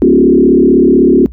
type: tone with frequency modulation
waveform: sine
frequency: 311.1 Hz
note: D#4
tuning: in tune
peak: -3 dBFS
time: 0.02-1.26 s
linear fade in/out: 0 ms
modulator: 36 Hz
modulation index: 2.3
effects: noise-tail reverb RT60 0.1 s tail -19 dB re dry + added 60 Hz sine -26 dBFS peak until 1.32 s